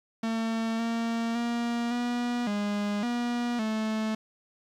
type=tone with pitch steps; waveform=45% pulse; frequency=225.8 / 230.2 / 236.2 / 242 / 205.5 / 240.5 / 218.3 Hz; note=A3 / A#3 / A#3 / B3 / G#3 / B3 / A3; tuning=+45 / -22 / +23 / -35 / -18 / -46 / -13 cents; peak=-27 dBFS; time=0.23-4.15 s; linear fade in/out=5 ms; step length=560 ms; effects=low-pass 6000 Hz 12 dB/octave + 9-bit